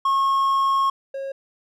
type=tone pair in turn; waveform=triangle; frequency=1088 / 544 Hz; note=C#6 / C#5; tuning=-33 / -33 cents; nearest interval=octave; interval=1200 cents; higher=first; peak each=-15 / -25 dBFS; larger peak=first; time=0.05-0.9 / 1.14-1.32 s; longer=first; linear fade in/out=5 ms; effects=none